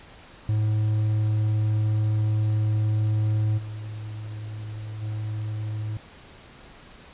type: tone with level steps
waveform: triangle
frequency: 107.4 Hz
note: A2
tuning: 41 cents flat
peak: -18 / -30 / -25 dBFS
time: 0.49-5.97 s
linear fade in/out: 0 ms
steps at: 3.57 / 5.01 s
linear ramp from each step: 20 ms
effects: pink hiss -48 dBFS RMS until 7.13 s + resampled to 8000 Hz